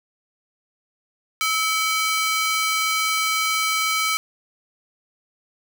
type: ring-modulated tone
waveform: sawtooth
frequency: 1789 Hz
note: A6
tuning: 28 cents sharp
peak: -13 dBFS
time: 1.41-4.17 s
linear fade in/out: 0 ms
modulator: 493 Hz
effects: none